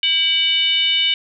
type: tone with frequency modulation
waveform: sine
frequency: 2972 Hz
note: F#7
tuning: 7 cents sharp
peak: -14 dBFS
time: 0.03-1.14 s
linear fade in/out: 2 ms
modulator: 682 Hz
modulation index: 0.87
effects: none